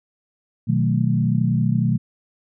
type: chord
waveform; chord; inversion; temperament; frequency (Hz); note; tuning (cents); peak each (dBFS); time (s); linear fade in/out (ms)
sine; B dominant seventh; none; equal; 123.47 / 155.56 / 185 / 220; B2 / D#3 / F#3 / A3; 0 / 0 / 0 / 0; -20 / -22 / -23 / -23; 0.67-1.98; 20
effects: none